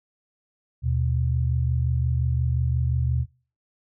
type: tone pair together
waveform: sine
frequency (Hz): 77.78 / 123.47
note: D#2 / B2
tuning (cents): 0 / 0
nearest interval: minor sixth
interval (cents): 800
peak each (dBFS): -23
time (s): 0.82-3.26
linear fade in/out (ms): 50
effects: noise-tail reverb RT60 0.4 s tail -24 dB re dry